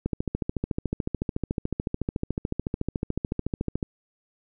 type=click train; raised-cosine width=3 ms; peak=-13 dBFS; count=53; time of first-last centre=0.06-3.828 s; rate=13.8 Hz; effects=none